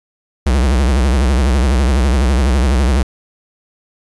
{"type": "tone with vibrato", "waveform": "square", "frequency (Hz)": 65.41, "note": "C2", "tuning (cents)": 0, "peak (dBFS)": -11, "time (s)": [0.46, 3.03], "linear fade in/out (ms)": 5, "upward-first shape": "triangle", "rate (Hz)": 12, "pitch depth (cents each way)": 220, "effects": ["resampled to 24000 Hz", "8-bit"]}